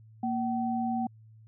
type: tone pair together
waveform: sine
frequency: 233.1 / 762.6 Hz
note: A#3 / G5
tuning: 0 / -48 cents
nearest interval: octave + major sixth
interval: 2052 cents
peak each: -29 / -31 dBFS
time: 0.23-1.07 s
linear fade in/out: 5 ms
effects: added 110 Hz sine -51 dBFS peak until 1.47 s